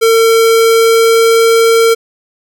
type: tone with pitch glide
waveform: square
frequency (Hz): 453.3 to 456.2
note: A#4 to A#4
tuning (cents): -48 to -37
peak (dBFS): -6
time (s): 0.01-1.95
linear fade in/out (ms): 20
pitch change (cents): +11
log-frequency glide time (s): 0.38-1.48
effects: none